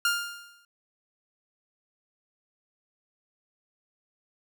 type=tone with exponential decay; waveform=sawtooth; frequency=1404 Hz; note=F6; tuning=9 cents sharp; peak=-17 dBFS; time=0.05-0.65 s; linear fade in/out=2 ms; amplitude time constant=130 ms; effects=none